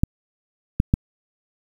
clicks, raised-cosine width 5 ms, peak -3 dBFS, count 3, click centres 0.035 / 0.801 / 0.939 s, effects 7-bit

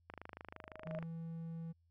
click train, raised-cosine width 0.5 ms, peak -32 dBFS, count 25, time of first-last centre 0.1-1.027 s, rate 25.9 Hz
sine tone with exponential growth, 628 Hz, D#5, 16 cents sharp, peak -39 dBFS, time 0.53-0.99 s, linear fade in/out 2 ms, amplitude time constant 99 ms
triangle tone, 164.81 Hz, E3, in tune, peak -40 dBFS, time 0.85-1.73 s, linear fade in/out 20 ms
effects added 84 Hz sine -70 dBFS peak until 1.9 s

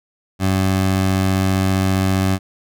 20% pulse tone, 95.1 Hz, F#2, 48 cents sharp, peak -10 dBFS, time 0.39-2.39 s, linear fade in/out 50 ms, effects none

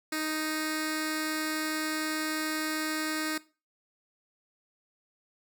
10% pulse tone with notch filter, 311.1 Hz, D#4, in tune, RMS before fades -32 dBFS, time 0.12-3.38 s, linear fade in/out 5 ms, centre 790 Hz, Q 0.71, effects noise-tail reverb RT60 0.3 s tail -18 dB re dry

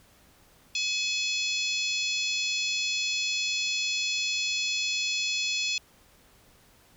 harmonic tone with a mistuned harmonic, 851 Hz, G#5, 42 cents sharp, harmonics 3 / 4 / 5 / 6 / 7 / 8, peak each -30 / -32 / -34 / -36 / -37 / -38 dBFS, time 0.75-5.78 s, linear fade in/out 2 ms, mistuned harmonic 8, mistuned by +73 cents, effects pink hiss -59 dBFS RMS until 6.96 s

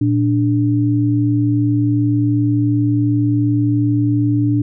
sine tone pair together, 115.92 / 293.2 Hz, A#2 / D4, -9 / -3 cents, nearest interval octave + major third, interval 1606 cents, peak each -15 dBFS, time 0.01-4.62 s, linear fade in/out 5 ms, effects none

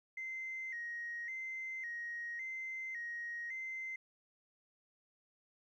sine tone with vibrato, 1975.5 Hz, B6, in tune, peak -39 dBFS, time 0.17-3.96 s, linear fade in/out 5 ms, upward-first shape square, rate 0.9 Hz, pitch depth 84 cents each way, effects tanh soft clip ceiling -35 dBFS + 13-bit

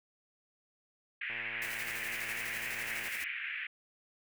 pink band-pass noise, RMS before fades -39 dBFS, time 1.21-3.67 s, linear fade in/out 5 ms, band 1700 to 2600 Hz, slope 48 dB/octave
click train, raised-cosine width 0.5 ms, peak -34 dBFS, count 206, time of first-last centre 1.3-3.083 s, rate 115 Hz
white noise with tremolo, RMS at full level -44 dBFS, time 1.62-3.24 s, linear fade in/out 0 ms, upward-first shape square, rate 12 Hz, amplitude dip 40%
effects none

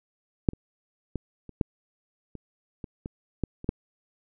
clicks, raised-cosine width 3 ms, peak -6 / -28 / -17 / -29 / -10 / -26 / -23 / -21 / -13 / -26 / -10 dBFS, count 11, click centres 0.488 / 0.534 / 1.157 / 1.493 / 1.612 / 2.353 / 2.842 / 3.059 / 3.437 / 3.644 / 3.691 s, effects none

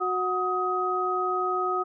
sine tone cluster, 367.1 / 735 / 1259 Hz, F#4 / F#5 / D#6, -14 / -12 / +20 cents, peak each -29 / -31 / -26 dBFS, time 0-1.84 s, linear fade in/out 20 ms, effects none

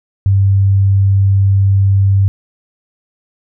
sine tone, 98 Hz, G2, in tune, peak -7 dBFS, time 0.26-2.28 s, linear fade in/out 0 ms, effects none

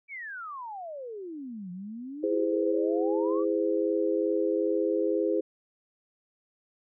sine exponential two-way sweep, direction down then up, 2346 to 174.61 to 1193 Hz, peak -36 dBFS, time 0.08-3.45 s, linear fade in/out 50 ms, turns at 1.71 s
sine chord, E augmented, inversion none, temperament just, 329.6 / 412 / 515 Hz, E4 / G#4 / B#4, 0 / -14 / -28 cents, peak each -28 / -28 / -29 dBFS, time 2.23-5.41 s, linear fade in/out 10 ms
effects none

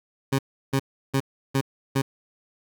20% pulse tone bursts, 135.5 Hz, C#3, 39 cents flat, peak -15 dBFS, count 5, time 0.32-2.02 s, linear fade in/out 10 ms, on 68 ms, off 340 ms, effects none

